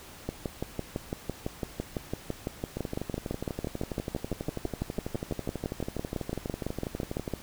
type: two click trains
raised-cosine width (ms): 2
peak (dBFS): -17 / -19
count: 43 / 56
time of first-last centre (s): 0.29-7.337 / 2.77-7.278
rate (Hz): 5.96 / 12.2
effects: pink hiss -48 dBFS RMS until 7.42 s